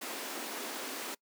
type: high-pass noise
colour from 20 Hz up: pink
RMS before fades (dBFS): -40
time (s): 0.01-1.15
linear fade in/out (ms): 10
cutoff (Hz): 240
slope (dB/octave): 48
effects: noise-tail reverb RT60 0.1 s tail -24 dB re dry